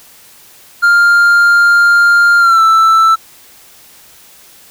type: tone with pitch glide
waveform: triangle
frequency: 1400 to 1325.2 Hz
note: F6 to E6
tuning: +4 to +9 cents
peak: -3 dBFS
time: 0.82-3.16 s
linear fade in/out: 20 ms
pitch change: -95 cents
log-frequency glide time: 2.39-2.62 s
effects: white hiss -41 dBFS RMS until 4.7 s